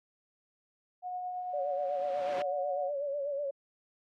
sine tone with tremolo, 727 Hz, F#5, 31 cents flat, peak -33 dBFS, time 1.02-2.92 s, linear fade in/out 50 ms, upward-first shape triangle, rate 9 Hz, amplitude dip 30%
pink noise with exponential growth, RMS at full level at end -36 dBFS, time 1.31-2.42 s, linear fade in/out 1 ms, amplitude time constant 240 ms
sine tone with vibrato, 568 Hz, C#5, 42 cents sharp, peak -31 dBFS, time 1.53-3.51 s, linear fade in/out 10 ms, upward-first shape sine, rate 8.1 Hz, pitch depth 64 cents each way
effects high-pass 300 Hz 12 dB/octave + low-pass 3000 Hz 12 dB/octave

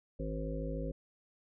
harmonic tone, 53.5 Hz, A1, 48 cents flat, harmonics 1 / 3 / 5 / 7 / 9 / 10, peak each -38 / -41 / -43 / -47 / -45 / -43 dBFS, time 0.19-0.92 s, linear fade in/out 10 ms, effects none

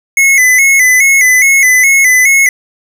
square tone with vibrato, 2093 Hz, C7, in tune, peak -5 dBFS, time 0.17-2.49 s, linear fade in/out 2 ms, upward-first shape square, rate 2.4 Hz, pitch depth 70 cents each way, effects none

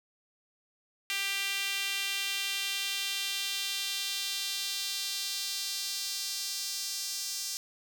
sawtooth tone with high-pass filter sweep, 394.4 Hz, G4, 11 cents sharp, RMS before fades -34 dBFS, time 1.1-7.57 s, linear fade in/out 0 ms, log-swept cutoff 2500 to 5400 Hz, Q 2, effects none

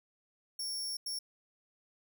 sawtooth tone bursts at uneven times, 5480 Hz, F8, 34 cents flat, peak -33 dBFS, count 2, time 0.59-0.97 / 1.06-1.19 s, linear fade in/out 5 ms, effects none

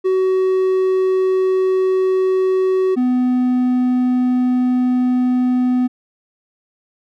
triangle tone pair in turn, 375.7 / 250.7 Hz, F#4 / B3, +26 / +26 cents, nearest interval perfect fifth, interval 700 cents, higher first, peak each -11 dBFS, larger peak neither, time 0.04-2.96 / 2.96-5.88 s, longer neither, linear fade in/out 20 ms, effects none

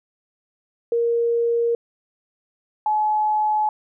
sine tone pair in turn, 468.2 / 852.8 Hz, A#4 / G#5, +8 / +46 cents, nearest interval minor seventh, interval 1038 cents, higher second, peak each -17 / -17 dBFS, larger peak neither, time 0.92-1.75 / 2.86-3.69 s, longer neither, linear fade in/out 2 ms, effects none

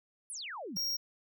sine exponential sweep, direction down, 11000 to 164.81 Hz, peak -39 dBFS, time 0.3-0.77 s, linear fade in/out 0 ms
square tone, 5588 Hz, F8, in tune, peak -32 dBFS, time 0.76-0.97 s, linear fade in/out 10 ms
effects none

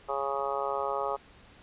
harmonic tone, 138.59 Hz, C#3, in tune, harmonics 3 / 4 / 5 / 6 / 7 / 8 / 9, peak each -36 / -34 / -38 / -35 / -40 / -37 / -36 dBFS, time 0.08-1.17 s, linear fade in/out 20 ms, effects pink hiss -55 dBFS RMS until 1.62 s + resampled to 8000 Hz

